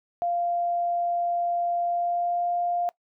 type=tone with pitch glide; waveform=sine; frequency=695 to 700.6 Hz; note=F5 to F5; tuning=-9 to +5 cents; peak=-23 dBFS; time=0.22-2.89 s; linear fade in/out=0 ms; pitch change=+14 cents; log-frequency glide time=1.83-2.49 s; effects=noise-tail reverb RT60 0.1 s tail -21 dB re dry